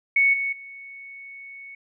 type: tone with level steps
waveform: sine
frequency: 2217 Hz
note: C#7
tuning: in tune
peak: -15 / -23 / -38 dBFS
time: 0.16-1.75 s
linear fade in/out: 5 ms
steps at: 0.33 / 0.52 s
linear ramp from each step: 10 ms
effects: none